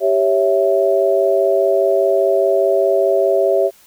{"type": "chord", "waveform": "sine", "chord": "C# diminished", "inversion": "second", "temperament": "equal", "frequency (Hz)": [392, 554.4, 659.3], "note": ["G4", "C#5", "E5"], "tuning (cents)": [0, 0, 0], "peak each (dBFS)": -16, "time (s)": [0, 3.71], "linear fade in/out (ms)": 50, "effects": ["white hiss -49 dBFS RMS until 3.86 s"]}